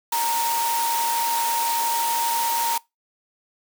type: tone in noise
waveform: sine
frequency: 928 Hz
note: A#5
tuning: 8 cents flat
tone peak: -22 dBFS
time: 0.12-2.78 s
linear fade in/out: 5 ms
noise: white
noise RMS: -27 dBFS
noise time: 0.12-2.78 s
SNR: +2 dB
effects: noise-tail reverb RT60 0.2 s tail -23 dB re dry + high-pass 400 Hz 12 dB/octave